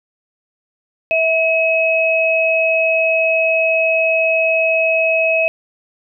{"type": "tone pair together", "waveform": "sine", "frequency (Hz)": [650, 2558], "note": ["E5", "D#7"], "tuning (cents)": [-24, 47], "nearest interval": "2 octaves", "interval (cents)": 2371, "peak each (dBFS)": -15, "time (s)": [1.11, 5.48], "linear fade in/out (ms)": 0, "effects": []}